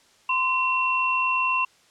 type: tone pair together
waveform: sine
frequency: 1032 / 2722 Hz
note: C6 / F7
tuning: -24 / -45 cents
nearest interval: octave + perfect fourth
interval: 1679 cents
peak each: -23 dBFS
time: 0.29-1.65 s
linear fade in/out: 5 ms
effects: white hiss -58 dBFS RMS until 1.9 s + low-pass 7000 Hz 12 dB/octave